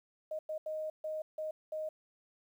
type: tone bursts at uneven times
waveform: sine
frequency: 622.3 Hz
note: D#5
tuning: in tune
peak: -35 dBFS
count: 6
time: 0.31-0.39 / 0.49-0.58 / 0.66-0.9 / 1.04-1.22 / 1.38-1.51 / 1.72-1.89 s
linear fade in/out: 5 ms
effects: 11-bit